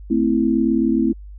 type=chord; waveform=sine; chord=A minor; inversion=none; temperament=equal with one note detuned; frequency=222.8 / 261.6 / 329.6 Hz; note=A3 / C4 / E4; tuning=+22 / 0 / 0 cents; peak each=-19 dBFS; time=0.1-1.13 s; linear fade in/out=10 ms; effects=added 50 Hz sine -34 dBFS peak until 1.38 s